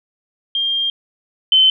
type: tone pair in turn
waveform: sine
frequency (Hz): 3203 / 3067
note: G7 / G7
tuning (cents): +37 / -38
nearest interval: minor second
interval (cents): 75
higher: first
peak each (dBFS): -16 / -8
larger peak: second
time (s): 0.55-0.9 / 1.52-1.7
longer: first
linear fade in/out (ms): 2
effects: none